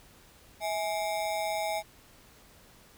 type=ring-modulated tone; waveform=square; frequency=740 Hz; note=F#5; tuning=in tune; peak=-27 dBFS; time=0.6-1.83 s; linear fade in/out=50 ms; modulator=91.8 Hz; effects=pink hiss -57 dBFS RMS until 2.97 s